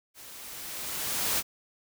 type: noise with level ramp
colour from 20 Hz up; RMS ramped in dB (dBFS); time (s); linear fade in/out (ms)
white; -48 to -26; 0.14-1.43; 50
effects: none

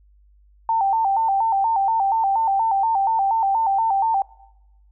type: tone with vibrato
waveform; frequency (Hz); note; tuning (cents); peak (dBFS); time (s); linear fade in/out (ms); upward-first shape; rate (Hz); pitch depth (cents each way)
sine; 840; G#5; +19; -16; 0.69-4.22; 2; square; 4.2; 120
effects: noise-tail reverb RT60 0.9 s tail -21 dB re dry + added 50 Hz sine -51 dBFS peak until 4.91 s

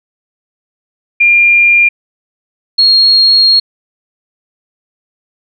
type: tone pair in turn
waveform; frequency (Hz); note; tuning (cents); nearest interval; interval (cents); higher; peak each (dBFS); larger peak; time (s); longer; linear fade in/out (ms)
sine; 2400 / 4276; D7 / C8; +37 / +37; minor seventh; 1000; second; -4; neither; 1.2-1.89 / 2.78-3.6; second; 10
effects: none

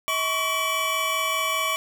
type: tone cluster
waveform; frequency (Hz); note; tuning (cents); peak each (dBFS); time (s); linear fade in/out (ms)
square; 640 / 1084 / 1129 / 2315 / 2990; D#5 / C#6 / C#6 / D7 / F#7; +49 / -39 / +31 / -25 / +17; -33 / -36 / -27 / -28 / -32; 0.08-1.76; 0
effects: none

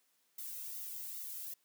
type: noise with flanger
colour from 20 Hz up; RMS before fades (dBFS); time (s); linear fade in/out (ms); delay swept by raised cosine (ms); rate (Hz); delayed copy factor
violet; -44; 0.38-1.54; 5; 1.2 to 1.77; 2.5; -0.75
effects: white hiss -75 dBFS RMS until 1.64 s + high-pass 200 Hz 12 dB/octave

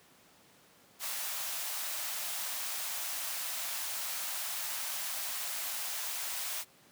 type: high-pass noise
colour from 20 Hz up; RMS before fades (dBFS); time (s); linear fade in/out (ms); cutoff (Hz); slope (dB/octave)
white; -37; 0.99-6.65; 50; 590; 48
effects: pink hiss -61 dBFS RMS until 6.91 s + high-pass 150 Hz 12 dB/octave

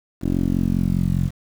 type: tone with low-pass filter sweep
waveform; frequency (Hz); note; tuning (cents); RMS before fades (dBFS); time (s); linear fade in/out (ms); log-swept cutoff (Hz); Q
10% pulse; 45; F#1; -47; -20; 0.21-1.31; 50; 330 to 150; 2.3
effects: 7-bit

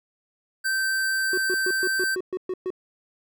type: tone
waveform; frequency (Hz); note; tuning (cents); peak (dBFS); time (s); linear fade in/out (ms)
square; 1555; G6; -14; -23; 0.64-2.16; 20
type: tone bursts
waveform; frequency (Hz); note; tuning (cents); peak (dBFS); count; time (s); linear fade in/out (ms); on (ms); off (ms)
triangle; 370; F#4; 0; -23; 9; 1.33-2.704; 2; 46; 120
effects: none

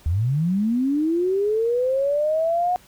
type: linear sweep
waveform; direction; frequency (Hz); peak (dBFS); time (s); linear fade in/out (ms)
sine; up; 73.42 to 730; -18; 0.06-2.76; 0
effects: pink hiss -52 dBFS RMS until 2.87 s

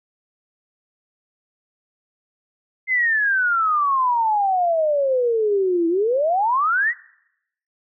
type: exponential two-way sweep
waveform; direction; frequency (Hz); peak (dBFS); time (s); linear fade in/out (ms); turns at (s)
sine; down then up; 2093 to 327.6 to 2014; -16; 2.87-6.94; 50; 5.88
effects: noise-tail reverb RT60 0.8 s tail -21 dB re dry

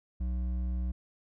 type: tone with hard clipping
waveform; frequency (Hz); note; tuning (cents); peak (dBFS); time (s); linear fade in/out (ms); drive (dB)
triangle; 61.74; B1; 0; -31; 0.2-0.92; 10; 11
effects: none

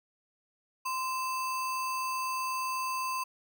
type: tone with sample-and-hold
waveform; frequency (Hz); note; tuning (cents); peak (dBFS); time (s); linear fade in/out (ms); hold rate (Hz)
sine; 1036; C6; -17; -30; 0.85-3.24; 10; 3675
effects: none

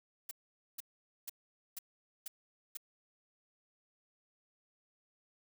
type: noise bursts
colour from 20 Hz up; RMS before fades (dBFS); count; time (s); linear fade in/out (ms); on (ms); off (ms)
blue; -42; 6; 0.29-2.772; 5; 22; 470
effects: none

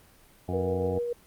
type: harmonic tone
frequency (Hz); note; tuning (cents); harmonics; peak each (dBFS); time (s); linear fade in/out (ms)
90.8; F#2; -32; 1 / 2 / 3 / 4 / 5 / 7 / 8 / 9; -32 / -35 / -37 / -38 / -39 / -40 / -41 / -42; 0.48-0.99; 10
type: tone with tremolo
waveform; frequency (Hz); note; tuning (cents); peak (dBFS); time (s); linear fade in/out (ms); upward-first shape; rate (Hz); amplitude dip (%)
sine; 478; A#4; +43; -26; 0.53-1.13; 5; sine; 7; 30
effects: pink hiss -57 dBFS RMS until 1.26 s + Opus 32 kbps

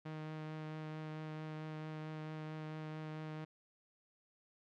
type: tone with vibrato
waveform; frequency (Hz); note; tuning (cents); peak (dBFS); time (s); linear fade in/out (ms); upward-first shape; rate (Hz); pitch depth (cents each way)
sawtooth; 155.56; D#3; 0; -39; 0.05-3.45; 10; triangle; 4.5; 12
effects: low-pass 3000 Hz 12 dB/octave

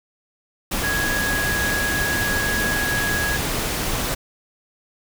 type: tone in noise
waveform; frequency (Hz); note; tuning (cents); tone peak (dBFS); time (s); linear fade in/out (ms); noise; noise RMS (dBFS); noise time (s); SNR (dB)
sine; 1661.2; G#6; 0; -22; 0.83-3.37; 10; pink; -24; 0.71-4.15; -1
effects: none

